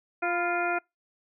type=harmonic tone with a mistuned harmonic; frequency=349.2 Hz; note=F4; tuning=in tune; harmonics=1 / 2 / 3 / 4 / 5 / 6 / 7; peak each=-32 / -29 / -40 / -30 / -41 / -39 / -34 dBFS; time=0.22-0.79 s; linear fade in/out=10 ms; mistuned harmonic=3; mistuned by=-66 cents; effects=noise-tail reverb RT60 0.2 s tail -26 dB re dry